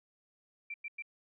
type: tone bursts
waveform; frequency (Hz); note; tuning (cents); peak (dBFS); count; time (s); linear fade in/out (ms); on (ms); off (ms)
sine; 2349; D7; 0; -38; 3; 0.7-1.023; 5; 41; 100
effects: none